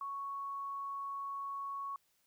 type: tone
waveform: sine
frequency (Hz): 1110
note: C#6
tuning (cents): +2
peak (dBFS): -38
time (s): 0.01-1.96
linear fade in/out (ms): 2
effects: white hiss -75 dBFS RMS until 2.26 s